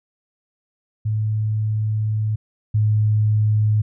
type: tone pair in turn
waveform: sine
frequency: 107.9 / 106.91 Hz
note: A2 / A2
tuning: -33 / -49 cents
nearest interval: unison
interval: 16 cents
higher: first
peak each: -18 / -14 dBFS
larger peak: second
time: 1.05-2.36 / 2.74-3.82 s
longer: first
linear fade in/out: 10 ms
effects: none